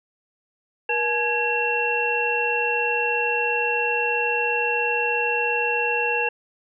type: tone cluster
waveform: sine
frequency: 476.5 / 855 / 1657 / 2717 Hz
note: A#4 / A5 / G#6 / F7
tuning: +38 / -50 / -4 / -48 cents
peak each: -26 / -27 / -28 / -23 dBFS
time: 0.89-6.29 s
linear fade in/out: 5 ms
effects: none